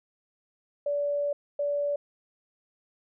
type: tone bursts at uneven times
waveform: sine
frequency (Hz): 577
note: D5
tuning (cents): -31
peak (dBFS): -25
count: 2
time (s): 0.86-1.33 / 1.59-1.96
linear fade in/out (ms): 5
effects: none